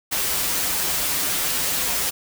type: noise with comb filter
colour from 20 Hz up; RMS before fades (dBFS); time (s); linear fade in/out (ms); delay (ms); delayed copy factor
white; -23; 0.11-2.11; 20; 8.9; -0.7
effects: none